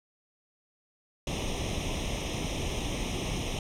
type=noise with comb filter; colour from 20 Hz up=pink; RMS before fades=-32 dBFS; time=1.27-3.59 s; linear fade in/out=2 ms; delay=0.33 ms; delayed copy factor=+0.85; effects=low-pass 7000 Hz 12 dB/octave